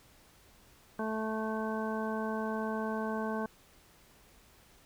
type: harmonic tone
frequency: 219.1 Hz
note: A3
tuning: 7 cents flat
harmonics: 1 / 2 / 3 / 4 / 5 / 7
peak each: -35 / -38 / -40 / -41 / -42 / -43 dBFS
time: 0.99-3.46 s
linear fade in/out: 2 ms
effects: pink hiss -61 dBFS RMS until 4.85 s